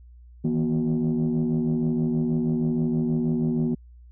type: tone cluster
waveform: sine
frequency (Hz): 155.8 / 162.1 / 239.9 / 370.2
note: D#3 / E3 / A#3 / F#4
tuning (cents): +3 / -29 / +50 / +1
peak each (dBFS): -29 / -25 / -22 / -30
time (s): 0.44-3.75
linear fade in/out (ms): 10
effects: tanh soft clip ceiling -16 dBFS + added 60 Hz sine -45 dBFS peak until 4.11 s